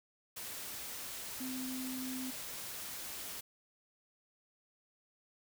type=tone in noise; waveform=sine; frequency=258 Hz; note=C4; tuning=24 cents flat; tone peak=-39 dBFS; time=1.4-2.31 s; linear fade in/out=10 ms; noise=white; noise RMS=-44 dBFS; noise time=0.36-3.41 s; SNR=+2 dB; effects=none